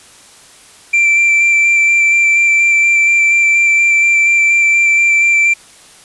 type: tone with vibrato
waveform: triangle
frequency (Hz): 2349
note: D7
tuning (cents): 0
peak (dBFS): -6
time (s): 0.93-5.54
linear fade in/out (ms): 10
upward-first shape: square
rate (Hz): 4.2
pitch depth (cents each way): 10
effects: white hiss -41 dBFS RMS until 6.04 s + resampled to 24000 Hz